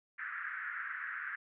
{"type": "band-pass noise", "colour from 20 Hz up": "white", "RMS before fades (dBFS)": -41, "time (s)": [0.18, 1.36], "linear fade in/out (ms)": 10, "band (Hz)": [1400, 1800], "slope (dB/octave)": 48, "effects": []}